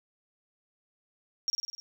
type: tone with echo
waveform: sine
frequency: 5588 Hz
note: F8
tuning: in tune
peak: -25 dBFS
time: 1.48-1.5 s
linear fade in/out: 0 ms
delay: 50 ms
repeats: 6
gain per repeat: -3 dB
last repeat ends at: 1.8 s
effects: none